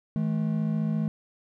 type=tone pair together; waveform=triangle; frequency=160.2 / 214.8 Hz; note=E3 / A3; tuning=-49 / -41 cents; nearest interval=perfect fourth; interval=508 cents; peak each=-25 dBFS; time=0.16-1.08 s; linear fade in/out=0 ms; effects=none